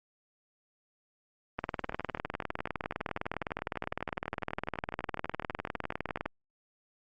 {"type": "two click trains", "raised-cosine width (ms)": 0.5, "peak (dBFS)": [-17, -24], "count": [93, 54], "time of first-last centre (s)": [[1.59, 6.26], [1.84, 6.257]], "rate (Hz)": [19.7, 12], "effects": ["Opus 32 kbps"]}